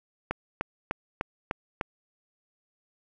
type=click train; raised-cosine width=0.5 ms; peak=-13 dBFS; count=6; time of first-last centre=0.31-1.812 s; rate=3.33 Hz; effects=none